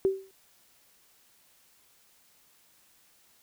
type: tone with exponential decay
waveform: sine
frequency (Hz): 385.1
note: G4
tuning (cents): -31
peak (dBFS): -18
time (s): 0.05-0.31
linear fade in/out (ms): 0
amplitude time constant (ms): 55
effects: white hiss -63 dBFS RMS until 3.42 s